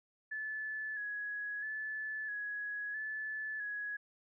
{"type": "tone with vibrato", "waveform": "sine", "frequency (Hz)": 1704, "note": "G#6", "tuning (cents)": 44, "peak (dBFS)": -37, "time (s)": [0.31, 3.97], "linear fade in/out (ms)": 10, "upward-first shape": "square", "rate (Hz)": 0.76, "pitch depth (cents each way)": 31, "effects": []}